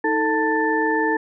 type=tone cluster; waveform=sine; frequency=315.9 / 442.7 / 890 / 1767 Hz; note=D#4 / A4 / A5 / A6; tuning=+26 / +11 / +20 / +7 cents; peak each=-23 dBFS; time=0.04-1.17 s; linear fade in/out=5 ms; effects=none